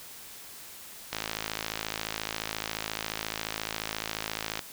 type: click train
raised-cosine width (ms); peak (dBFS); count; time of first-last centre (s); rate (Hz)
0.2; -13; 189; 1.13-4.592; 54.3
effects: white hiss -46 dBFS RMS until 4.72 s